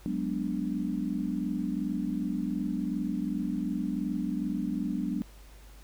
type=chord; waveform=sine; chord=G# half-diminished seventh; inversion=third; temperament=equal; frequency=185 / 207.7 / 246.9 / 293.7 Hz; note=F#3 / G#3 / B3 / D4; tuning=0 / 0 / 0 / 0 cents; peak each=-34 dBFS; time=0.06-5.22 s; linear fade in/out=0 ms; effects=added 50 Hz sine -49 dBFS peak until 5.83 s + pink hiss -57 dBFS RMS until 5.83 s